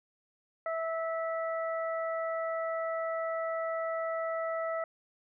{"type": "harmonic tone", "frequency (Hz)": 654, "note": "E5", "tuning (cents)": -14, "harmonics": [1, 2, 3], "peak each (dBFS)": [-32, -37, -42], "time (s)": [0.66, 4.84], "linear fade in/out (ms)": 2, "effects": []}